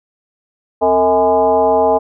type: tone with frequency modulation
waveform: sine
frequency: 641 Hz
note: E5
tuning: 49 cents flat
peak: -9 dBFS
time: 0.81-1.99 s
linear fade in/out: 20 ms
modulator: 189 Hz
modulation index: 1.4
effects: none